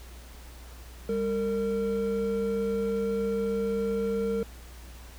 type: tone pair together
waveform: triangle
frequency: 199.8 / 457.4 Hz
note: G3 / A#4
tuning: +33 / -33 cents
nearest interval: octave + major second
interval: 1434 cents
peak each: -29 / -25 dBFS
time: 1.09-4.43 s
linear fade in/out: 2 ms
effects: added 60 Hz sine -44 dBFS peak until 5.18 s + pink hiss -51 dBFS RMS until 5.18 s